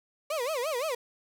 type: tone with vibrato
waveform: 35% pulse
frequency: 554.4 Hz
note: C#5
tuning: in tune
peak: -27 dBFS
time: 0.3-0.95 s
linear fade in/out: 5 ms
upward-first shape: sine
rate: 5.8 Hz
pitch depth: 270 cents each way
effects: none